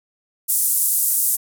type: band-pass noise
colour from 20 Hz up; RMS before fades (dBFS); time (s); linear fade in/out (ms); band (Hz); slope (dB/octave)
pink; -19; 0.48-1.37; 20; 9100 to 15000; 24
effects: none